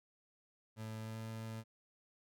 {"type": "tone with pitch glide", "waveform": "30% pulse", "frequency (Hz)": [110, 111.66], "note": ["A2", "A2"], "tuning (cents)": [0, 26], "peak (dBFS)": -40, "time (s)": [0.76, 1.64], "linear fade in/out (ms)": 50, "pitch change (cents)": 26, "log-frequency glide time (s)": [1, 1.21], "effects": []}